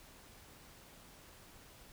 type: silence
effects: pink hiss -58 dBFS RMS until 1.92 s